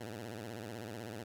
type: tone with vibrato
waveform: 10% pulse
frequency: 111.3 Hz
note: A2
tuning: 20 cents sharp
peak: -34 dBFS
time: 0-1.24 s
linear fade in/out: 10 ms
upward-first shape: sine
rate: 16 Hz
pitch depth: 170 cents each way
effects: none